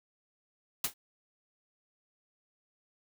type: noise with exponential decay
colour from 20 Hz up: white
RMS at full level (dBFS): -25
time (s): 0.84-0.94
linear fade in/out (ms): 5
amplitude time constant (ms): 21
effects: none